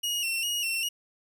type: tone with vibrato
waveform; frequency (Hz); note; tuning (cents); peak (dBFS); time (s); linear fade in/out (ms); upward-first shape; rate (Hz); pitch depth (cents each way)
sawtooth; 2794; F7; 0; -24; 0.03-0.89; 10; square; 2.5; 53
effects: none